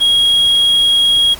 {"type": "tone", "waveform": "triangle", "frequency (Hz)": 3290, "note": "G#7", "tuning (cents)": -17, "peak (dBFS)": -7, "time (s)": [0, 1.35], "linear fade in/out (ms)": 20, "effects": ["pink hiss -33 dBFS RMS until 1.39 s"]}